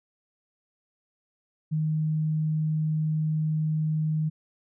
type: tone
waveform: sine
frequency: 155.56 Hz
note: D#3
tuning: in tune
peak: -23 dBFS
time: 1.71-4.3 s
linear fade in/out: 20 ms
effects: none